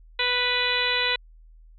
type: harmonic tone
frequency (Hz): 493.9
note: B4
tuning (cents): 0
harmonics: 1 / 2 / 3 / 4 / 5 / 6 / 7 / 8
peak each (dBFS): -32 / -32 / -31 / -28 / -28 / -31 / -30 / -28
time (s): 0.19-1.16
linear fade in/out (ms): 5
effects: added 40 Hz sine -47 dBFS peak until 1.78 s